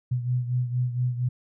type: beating tone pair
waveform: sine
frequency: 123.47 / 127.77 Hz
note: B2 / C3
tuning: 0 / -41 cents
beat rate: 4.3 Hz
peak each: -24 / -30 dBFS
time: 0.11-1.29 s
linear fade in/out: 10 ms
effects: none